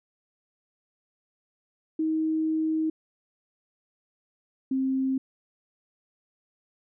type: tone pair in turn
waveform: sine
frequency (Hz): 316.2 / 264.7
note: D#4 / C4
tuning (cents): +28 / +20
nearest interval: minor third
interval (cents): 308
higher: first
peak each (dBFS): -23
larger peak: neither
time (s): 1.99-2.9 / 4.71-5.18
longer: first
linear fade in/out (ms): 5
effects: none